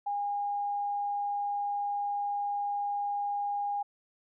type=tone; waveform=sine; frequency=814 Hz; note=G#5; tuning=35 cents flat; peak=-29 dBFS; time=0.06-3.83 s; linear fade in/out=10 ms; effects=none